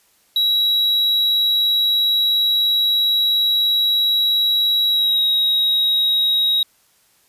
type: tone with pitch glide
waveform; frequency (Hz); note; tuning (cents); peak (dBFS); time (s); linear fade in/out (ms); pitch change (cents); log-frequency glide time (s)
triangle; 3879 to 3808; B7 to A#7; -32 to +36; -13; 0.36-6.63; 2; -32; 4.9-5.22
effects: white hiss -58 dBFS RMS until 7.28 s + resampled to 32000 Hz